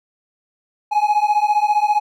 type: beating tone pair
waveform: triangle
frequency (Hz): 830.6 / 845.6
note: G#5 / G#5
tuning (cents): 0 / +31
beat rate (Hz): 15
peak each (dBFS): -15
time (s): 0.91-2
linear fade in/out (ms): 20
effects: none